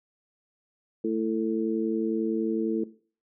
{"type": "harmonic tone", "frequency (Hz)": 111, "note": "A2", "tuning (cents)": 16, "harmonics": [2, 3, 4], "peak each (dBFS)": [-30, -27, -29], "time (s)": [1.04, 2.84], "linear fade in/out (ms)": 5, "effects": ["noise-tail reverb RT60 0.4 s tail -17 dB re dry"]}